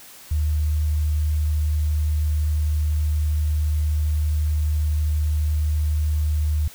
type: tone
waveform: sine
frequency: 76 Hz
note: D#2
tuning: 40 cents flat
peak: -18 dBFS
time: 0.31-6.68 s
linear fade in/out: 5 ms
effects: white hiss -44 dBFS RMS until 6.74 s